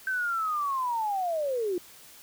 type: linear sweep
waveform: sine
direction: down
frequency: 1556 to 340 Hz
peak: -26 dBFS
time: 0.07-1.78 s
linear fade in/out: 2 ms
effects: white hiss -51 dBFS RMS until 2.22 s